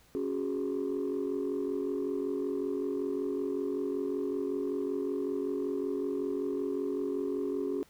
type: chord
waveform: sine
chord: C# suspended fourth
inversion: none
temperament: equal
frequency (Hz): 277.2 / 370 / 415.3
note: C#4 / F#4 / G#4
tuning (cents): 0 / 0 / 0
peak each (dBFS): -33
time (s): 0.15-7.83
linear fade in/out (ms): 0
effects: tanh soft clip ceiling -25 dBFS + pink hiss -62 dBFS RMS until 7.89 s